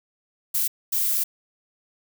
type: noise bursts at uneven times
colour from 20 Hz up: violet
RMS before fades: -23 dBFS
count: 2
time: 0.54-0.68 / 0.92-1.24 s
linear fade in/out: 10 ms
effects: none